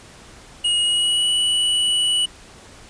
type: tone with pitch glide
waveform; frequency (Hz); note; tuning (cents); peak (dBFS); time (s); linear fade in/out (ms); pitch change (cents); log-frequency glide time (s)
square; 2882 to 2948; F#7 to F#7; -46 to -7; -17; 0.64-2.26; 10; +39; 0.81-1.32
effects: pink hiss -44 dBFS RMS until 2.89 s + resampled to 22050 Hz